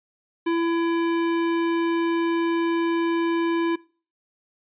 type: tone with hard clipping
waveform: sine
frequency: 335 Hz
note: E4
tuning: 28 cents sharp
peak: -22 dBFS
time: 0.46-3.76 s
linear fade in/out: 10 ms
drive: 17 dB
effects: noise-tail reverb RT60 0.4 s tail -23 dB re dry + resampled to 8000 Hz